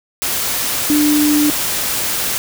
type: tone in noise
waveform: sine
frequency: 297 Hz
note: D4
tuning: 20 cents sharp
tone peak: -11 dBFS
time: 0.9-1.5 s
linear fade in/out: 0 ms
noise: white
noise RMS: -19 dBFS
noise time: 0.22-2.38 s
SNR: +5 dB
effects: none